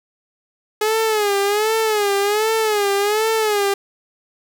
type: tone with vibrato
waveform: sawtooth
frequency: 421.2 Hz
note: G#4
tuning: 24 cents sharp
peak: -12 dBFS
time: 0.81-3.74 s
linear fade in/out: 5 ms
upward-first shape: sine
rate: 1.3 Hz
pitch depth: 100 cents each way
effects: 7-bit